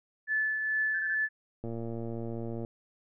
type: tone with tremolo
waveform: sine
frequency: 1738 Hz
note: A6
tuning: 22 cents flat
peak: -25 dBFS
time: 0.27-1.29 s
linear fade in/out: 50 ms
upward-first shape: triangle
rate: 2.3 Hz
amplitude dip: 45%
type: tone bursts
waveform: sine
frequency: 1563 Hz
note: G6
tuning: 6 cents flat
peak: -34 dBFS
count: 3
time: 0.94-1.148 s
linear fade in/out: 5 ms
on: 54 ms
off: 23 ms
type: click train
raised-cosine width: 2 ms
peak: -25 dBFS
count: 117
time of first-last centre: 1.64-2.649 s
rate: 115 Hz
effects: none